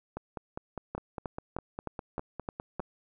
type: two click trains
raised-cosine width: 1 ms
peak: -22 / -20 dBFS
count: 14 / 7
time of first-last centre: 0.17-2.802 / 0.95-2.796 s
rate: 4.94 / 3.25 Hz
effects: none